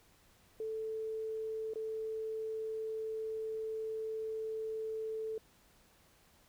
sine tone with dropouts, 440 Hz, A4, in tune, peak -36 dBFS, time 0.6-5.38 s, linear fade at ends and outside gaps 2 ms, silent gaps 1.736-1.757 s, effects pink hiss -66 dBFS RMS until 6.48 s

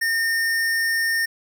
square tone, 1823 Hz, A#6, 39 cents flat, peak -20 dBFS, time 0.01-1.26 s, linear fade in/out 10 ms, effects none

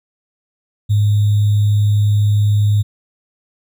sine tone with sample-and-hold, 103.83 Hz, G#2, in tune, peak -10 dBFS, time 0.89-2.83 s, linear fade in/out 20 ms, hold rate 3675 Hz, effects none

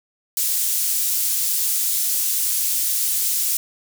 pink high-pass noise, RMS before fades -21 dBFS, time 0.37-3.57 s, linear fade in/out 2 ms, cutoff 8200 Hz, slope 12 dB/octave, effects none

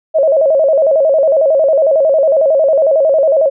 sine tone with vibrato, 591 Hz, D5, 11 cents sharp, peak -7 dBFS, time 0.14-3.5 s, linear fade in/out 20 ms, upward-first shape square, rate 11 Hz, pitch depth 130 cents each way, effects none

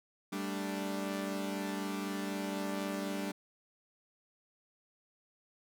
sawtooth chord, G suspended second, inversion none, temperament equal, 196 / 220 / 293.7 Hz, G3 / A3 / D4, 0 / 0 / 0 cents, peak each -34 / -39 / -35 dBFS, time 0.32-3.32 s, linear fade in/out 10 ms, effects none

